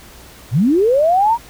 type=linear sweep; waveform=sine; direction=up; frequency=96.1 to 963 Hz; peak=-10 dBFS; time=0.51-1.38 s; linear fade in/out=50 ms; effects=added 60 Hz sine -45 dBFS peak until 1.49 s + pink hiss -41 dBFS RMS until 1.49 s